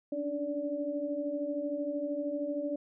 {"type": "tone cluster", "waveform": "sine", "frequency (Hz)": [282.6, 295.6, 580], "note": ["C#4", "D4", "D5"], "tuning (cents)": [34, 11, -22], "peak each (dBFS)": [-38, -36, -34], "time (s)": [0.12, 2.76], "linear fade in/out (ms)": 5, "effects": []}